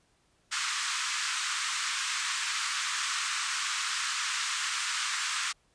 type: band-pass noise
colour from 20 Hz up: pink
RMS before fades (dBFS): -32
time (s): 0.51-5.53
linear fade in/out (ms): 20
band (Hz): 1100 to 8800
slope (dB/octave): 48
effects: pink hiss -69 dBFS RMS until 5.74 s + resampled to 22050 Hz